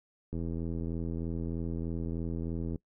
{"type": "click train", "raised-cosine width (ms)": 3, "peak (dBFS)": -24, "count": 203, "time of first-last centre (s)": [0.33, 2.758], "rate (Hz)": 83.2, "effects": ["noise-tail reverb RT60 0.1 s tail -21 dB re dry"]}